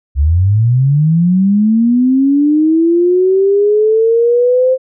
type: linear sweep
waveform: sine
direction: up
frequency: 66 to 523.3 Hz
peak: -7 dBFS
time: 0.15-4.78 s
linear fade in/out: 50 ms
effects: none